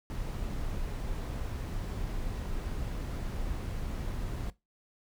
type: noise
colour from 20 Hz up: brown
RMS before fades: -35 dBFS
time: 0.1-4.5 s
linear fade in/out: 0 ms
effects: noise-tail reverb RT60 0.2 s tail -18 dB re dry